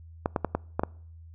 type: clicks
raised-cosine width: 1 ms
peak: -11 dBFS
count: 6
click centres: 0.259 / 0.362 / 0.447 / 0.55 / 0.795 / 0.835 s
effects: noise-tail reverb RT60 0.6 s tail -26 dB re dry + added 82 Hz sine -45 dBFS peak until 1.34 s